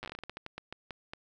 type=slowing click train; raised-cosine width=0.3 ms; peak=-24 dBFS; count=17; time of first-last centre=0.03-1.135 s; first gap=8 ms; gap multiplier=1.25; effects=none